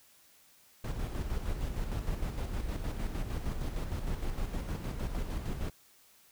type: noise with tremolo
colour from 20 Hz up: brown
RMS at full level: -33 dBFS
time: 0.84-5.7 s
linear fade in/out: 5 ms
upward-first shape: square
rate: 6.5 Hz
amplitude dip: 45%
effects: white hiss -62 dBFS RMS until 6.31 s